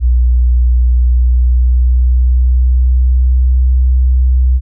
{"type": "tone with pitch glide", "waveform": "sine", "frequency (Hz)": [60.9, 63.38], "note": ["B1", "B1"], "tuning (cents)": [-24, 46], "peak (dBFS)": -6, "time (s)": [0, 4.61], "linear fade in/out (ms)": 50, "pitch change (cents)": 70, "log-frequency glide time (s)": [0.87, 3.71], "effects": []}